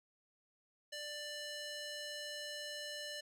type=tone with band-pass filter; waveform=square; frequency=591 Hz; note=D5; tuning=11 cents sharp; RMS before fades=-45 dBFS; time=0.92-3.21 s; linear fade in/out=10 ms; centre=4200 Hz; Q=0.89; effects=none